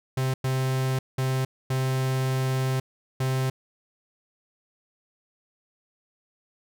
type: tone bursts at uneven times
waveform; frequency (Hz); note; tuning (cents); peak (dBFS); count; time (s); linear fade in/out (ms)
45% pulse; 131.1; C3; +4; -23; 5; 0.17-0.34 / 0.44-0.99 / 1.18-1.45 / 1.7-2.8 / 3.2-3.5; 5
effects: none